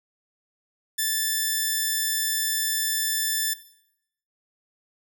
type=tone; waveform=5% pulse; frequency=1760 Hz; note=A6; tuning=in tune; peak=-12 dBFS; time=0.98-3.54 s; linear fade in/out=10 ms; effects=noise-tail reverb RT60 0.8 s tail -19 dB re dry